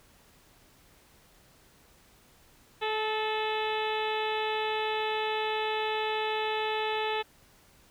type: harmonic tone with a mistuned harmonic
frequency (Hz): 433.1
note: A4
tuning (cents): -27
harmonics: 1 / 2 / 3 / 4 / 5 / 6 / 7 / 8 / 9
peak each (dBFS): -32 / -32 / -40 / -39 / -42 / -38 / -42 / -40 / -45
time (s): 2.81-7.23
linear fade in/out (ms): 20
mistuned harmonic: 4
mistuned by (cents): +21
effects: pink hiss -60 dBFS RMS until 7.9 s